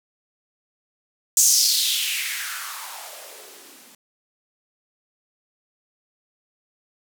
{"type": "noise with band-pass filter sweep", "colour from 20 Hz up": "violet", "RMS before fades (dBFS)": -24, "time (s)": [1.37, 3.95], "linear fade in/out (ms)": 2, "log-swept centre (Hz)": [7100, 210], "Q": 3.7, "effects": []}